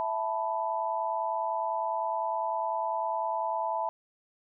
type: chord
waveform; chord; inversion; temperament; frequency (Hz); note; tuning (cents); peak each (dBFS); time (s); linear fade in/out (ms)
sine; E suspended fourth; none; just; 659.3 / 879 / 988.9; E5 / A5 / B5; 0 / -2 / +2; -33 / -31 / -33; 0-3.89; 0
effects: none